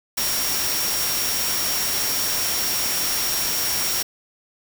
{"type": "tone in noise", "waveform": "sine", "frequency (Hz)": 5588, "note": "F8", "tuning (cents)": 0, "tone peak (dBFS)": -26, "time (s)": [0.17, 4.03], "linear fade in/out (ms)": 10, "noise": "white", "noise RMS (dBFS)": -24, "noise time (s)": [0.17, 4.03], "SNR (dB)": -5, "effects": []}